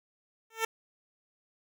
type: tone with exponential growth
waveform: 10% pulse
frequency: 448.5 Hz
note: A4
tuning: 33 cents sharp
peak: -16 dBFS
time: 0.5-0.65 s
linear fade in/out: 5 ms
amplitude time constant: 31 ms
effects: none